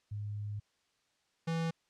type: tone pair in turn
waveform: sine / square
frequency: 103.83 / 164.52 Hz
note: G#2 / E3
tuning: 0 / -3 cents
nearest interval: minor sixth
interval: 797 cents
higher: second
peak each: -36 / -32 dBFS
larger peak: second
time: 0.11-0.6 / 1.47-1.71 s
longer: first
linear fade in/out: 10 ms
effects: white hiss -75 dBFS RMS until 1.89 s + low-pass 6000 Hz 12 dB/octave